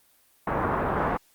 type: low-pass noise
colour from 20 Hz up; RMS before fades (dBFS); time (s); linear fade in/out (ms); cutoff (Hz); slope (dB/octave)
white; -26; 0.47-1.17; 5; 1300; 24
effects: white hiss -62 dBFS RMS until 1.34 s + Opus 32 kbps